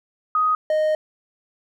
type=tone pair in turn; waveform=sine / triangle; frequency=1251 / 618.7 Hz; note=D#6 / D#5; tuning=+9 / -10 cents; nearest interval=octave; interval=1219 cents; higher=first; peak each=-16 / -15 dBFS; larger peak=second; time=0.35-0.55 / 0.7-0.95 s; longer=second; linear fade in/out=2 ms; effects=none